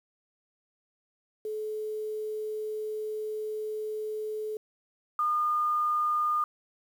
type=tone pair in turn; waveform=sine; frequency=430 / 1216.2 Hz; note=A4 / D#6; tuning=-40 / -40 cents; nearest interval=octave + tritone; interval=1800 cents; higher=second; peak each=-31 / -24 dBFS; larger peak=second; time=1.45-4.57 / 5.19-6.44 s; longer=first; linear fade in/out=2 ms; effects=9-bit